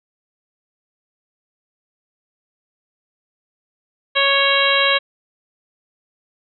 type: harmonic tone with a mistuned harmonic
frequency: 554.4 Hz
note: C#5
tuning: in tune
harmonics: 1 / 2 / 3 / 4 / 5 / 6 / 7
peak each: -21 / -21 / -21 / -21 / -21 / -21 / -21 dBFS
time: 4.15-4.99 s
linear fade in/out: 20 ms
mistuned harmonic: 6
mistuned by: -47 cents
effects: none